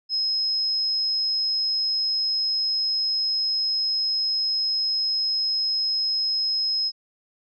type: tone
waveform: sine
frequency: 5130 Hz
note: E8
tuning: 48 cents flat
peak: -21 dBFS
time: 0.09-6.92 s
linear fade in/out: 50 ms
effects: none